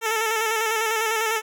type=tone with vibrato; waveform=10% pulse; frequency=443.2 Hz; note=A4; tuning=13 cents sharp; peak=-13 dBFS; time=0.01-1.42 s; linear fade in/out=50 ms; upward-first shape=square; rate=10 Hz; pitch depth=38 cents each way; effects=none